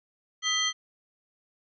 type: tone cluster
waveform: sine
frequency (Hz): 1266 / 1984 / 3181 / 4264 / 6120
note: D#6 / B6 / G7 / C8 / G8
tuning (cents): +30 / +7 / +25 / +32 / -42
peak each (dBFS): -35 / -31 / -27 / -36 / -31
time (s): 0.42-0.73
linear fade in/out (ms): 50
effects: none